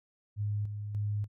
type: tone with tremolo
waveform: sine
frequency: 103.83 Hz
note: G#2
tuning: in tune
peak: -29 dBFS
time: 0.36-1.28 s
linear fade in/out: 50 ms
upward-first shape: square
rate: 1.7 Hz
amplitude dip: 50%
effects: none